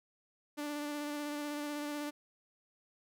sawtooth tone with vibrato, 293.9 Hz, D4, 1 cent sharp, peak -33 dBFS, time 0.57-2.11 s, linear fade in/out 20 ms, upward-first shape square, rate 16 Hz, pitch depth 14 cents each way, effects none

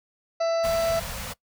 harmonic tone, 664 Hz, E5, 12 cents sharp, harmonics 1 / 2 / 3 / 4 / 6 / 7 / 8 / 9, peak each -21 / -34 / -42 / -45 / -45 / -40 / -51 / -45 dBFS, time 0.4-1 s, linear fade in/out 10 ms
pink band-stop noise, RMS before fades -34 dBFS, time 0.63-1.34 s, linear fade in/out 20 ms, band 240 to 450 Hz, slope 96 dB/octave
effects noise-tail reverb RT60 0.1 s tail -21 dB re dry

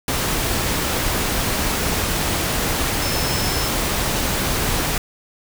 sine tone in noise, 5260 Hz, E8, 5 cents flat, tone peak -28 dBFS, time 3.02-3.68 s, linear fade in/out 2 ms, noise pink, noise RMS -21 dBFS, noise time 0.08-4.98 s, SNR -10 dB, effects none

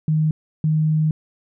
sine tone pair in turn, 155.56 / 155.56 Hz, D#3 / D#3, 0 / 0 cents, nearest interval unison, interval 0 cents, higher neither, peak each -15 / -15 dBFS, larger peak neither, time 0.08-0.31 / 0.64-1.11 s, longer second, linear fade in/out 2 ms, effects none

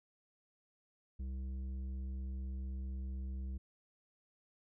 triangle tone with tanh clipping, 65.41 Hz, C2, in tune, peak -40 dBFS, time 1.19-3.58 s, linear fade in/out 10 ms, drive 13 dB, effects none

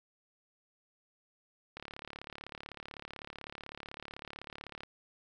click train, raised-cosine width 0.3 ms, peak -27 dBFS, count 111, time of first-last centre 1.77-4.834 s, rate 35.9 Hz, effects none

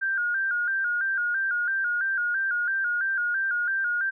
sine tone with vibrato, 1503 Hz, F#6, 27 cents sharp, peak -23 dBFS, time 0.01-4.11 s, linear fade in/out 20 ms, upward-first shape square, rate 3 Hz, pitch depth 79 cents each way, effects none

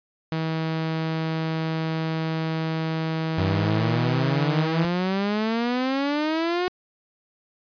sawtooth tone, 160.6 Hz, E3, 45 cents flat, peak -20 dBFS, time 0.32-4.85 s, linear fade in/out 0 ms
sawtooth exponential sweep, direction up, 92.6 to 366.9 Hz, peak -18 dBFS, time 3.38-6.68 s, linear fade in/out 0 ms
effects resampled to 11025 Hz

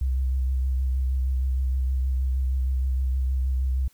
sine tone with vibrato, 64.9 Hz, C2, 13 cents flat, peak -21 dBFS, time 0.01-3.88 s, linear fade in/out 5 ms, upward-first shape sine, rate 6.4 Hz, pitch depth 30 cents each way, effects white hiss -61 dBFS RMS until 3.93 s

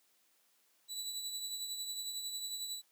25% pulse tone with tremolo, 3951 Hz, B7, in tune, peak -33 dBFS, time 0.88-2.82 s, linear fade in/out 50 ms, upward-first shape triangle, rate 11 Hz, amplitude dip 50%, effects white hiss -72 dBFS RMS until 2.91 s + high-pass 200 Hz 12 dB/octave

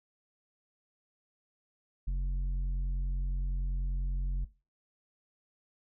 triangle tone with tanh clipping, 45.25 Hz, F#1, 38 cents flat, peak -30 dBFS, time 2.07-4.45 s, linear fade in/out 10 ms, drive 11 dB, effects noise-tail reverb RT60 0.3 s tail -18 dB re dry

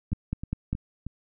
two click trains, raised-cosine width 5 ms, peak -22 / -15 dBFS, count 4 / 4, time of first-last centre 0.12-1.066 / 0.13-0.73 s, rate 3.17 / 5 Hz, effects none

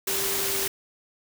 sine tone in noise, 392 Hz, G4, in tune, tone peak -33 dBFS, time 0.07-0.68 s, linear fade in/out 5 ms, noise white, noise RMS -27 dBFS, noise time 0.07-0.68 s, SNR -9 dB, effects none

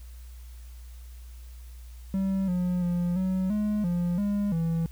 triangle tone with pitch steps, 192.7 / 179.3 / 175.3 / 187.1 / 210.3 / 174.8 / 203.8 / 165.1 Hz, G3 / F3 / F3 / F#3 / G#3 / F3 / G#3 / E3, -29 / +46 / +7 / +20 / +22 / +2 / -32 / +3 cents, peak -22 dBFS, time 2.14-4.86 s, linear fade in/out 0 ms, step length 340 ms, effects added 60 Hz sine -41 dBFS peak until 4.91 s + white hiss -58 dBFS RMS until 4.91 s

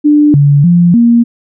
sine tone with pitch steps, 296.5 / 143.1 / 173.7 / 235.1 Hz, D4 / D3 / F3 / A#3, +17 / -45 / -9 / +15 cents, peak -3 dBFS, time 0.04-1.24 s, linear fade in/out 20 ms, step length 300 ms, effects none

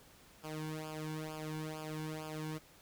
sawtooth tone with flanger, 155.5 Hz, D#3, 1 cent flat, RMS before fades -42 dBFS, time 0.43-2.59 s, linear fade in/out 20 ms, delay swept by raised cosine 0.5 to 1.6 ms, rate 2.2 Hz, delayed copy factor -0.9, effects pink hiss -61 dBFS RMS until 2.81 s

